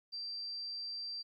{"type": "tone", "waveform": "sine", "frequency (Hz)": 4699, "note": "D8", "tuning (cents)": 0, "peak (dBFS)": -39, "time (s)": [0.12, 1.23], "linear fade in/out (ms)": 20, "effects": ["13-bit"]}